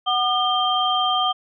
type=tone cluster; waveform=sine; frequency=743 / 1210 / 3161 Hz; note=F#5 / D#6 / G7; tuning=+7 / -49 / +14 cents; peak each=-22 dBFS; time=0.06-1.33 s; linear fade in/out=20 ms; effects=none